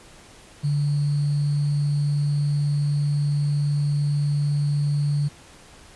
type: tone with sample-and-hold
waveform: sine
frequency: 145.3 Hz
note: D3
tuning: 18 cents flat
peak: -19 dBFS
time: 0.63-5.29 s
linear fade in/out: 20 ms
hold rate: 4410 Hz
effects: pink hiss -48 dBFS RMS until 5.95 s + resampled to 24000 Hz